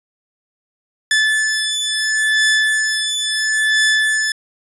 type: beating tone pair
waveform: sawtooth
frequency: 1740 / 1740.73 Hz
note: A6 / A6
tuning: -20 / -19 cents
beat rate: 0.73 Hz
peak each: -14 dBFS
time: 1.11-4.32 s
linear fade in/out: 2 ms
effects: resampled to 24000 Hz